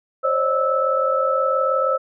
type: tone cluster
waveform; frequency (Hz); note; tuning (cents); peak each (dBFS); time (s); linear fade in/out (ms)
sine; 530 / 569 / 616 / 1311; C5 / C#5 / D#5 / E6; +22 / +45 / -17 / -10; -20 / -27 / -27 / -20; 0.23-1.98; 20
effects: none